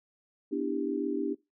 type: chord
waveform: sine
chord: E minor seventh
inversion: second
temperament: equal with one note detuned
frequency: 246.9 / 293.7 / 329.6 / 395.9 Hz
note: B3 / D4 / E4 / G4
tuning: 0 / 0 / 0 / +17 cents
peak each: -36 / -31 / -36 / -34 dBFS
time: 0.51-1.35 s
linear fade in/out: 20 ms
effects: noise-tail reverb RT60 0.2 s tail -20 dB re dry